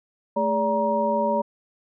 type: tone cluster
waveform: sine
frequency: 219.2 / 412.1 / 577 / 944 Hz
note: A3 / G#4 / D5 / A#5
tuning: -6 / -13 / -31 / +22 cents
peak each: -27 / -31 / -23 / -24 dBFS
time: 0.36-1.42 s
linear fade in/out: 10 ms
effects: none